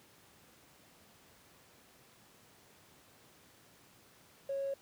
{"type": "tone with tanh clipping", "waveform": "triangle", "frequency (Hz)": 550, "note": "C#5", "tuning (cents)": -14, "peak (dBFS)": -33, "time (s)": [4.49, 4.74], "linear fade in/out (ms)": 5, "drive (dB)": 1, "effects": ["pink hiss -62 dBFS RMS until 4.81 s", "high-pass 100 Hz 12 dB/octave"]}